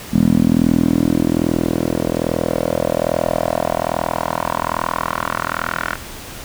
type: tone with band-pass filter sweep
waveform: 10% pulse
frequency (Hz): 41.2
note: E1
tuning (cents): 0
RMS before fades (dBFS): -18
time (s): 0.13-5.96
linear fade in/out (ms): 10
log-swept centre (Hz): 220 to 1500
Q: 3
effects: pink hiss -33 dBFS RMS until 6.44 s